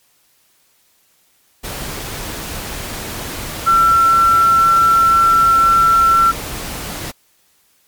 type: tone in noise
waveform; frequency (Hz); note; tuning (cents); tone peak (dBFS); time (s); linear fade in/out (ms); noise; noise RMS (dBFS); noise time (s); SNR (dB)
sine; 1349; E6; +40; -8; 3.66-6.32; 20; pink; -26; 1.63-7.12; +15
effects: white hiss -57 dBFS RMS until 7.87 s + MP3 96 kbps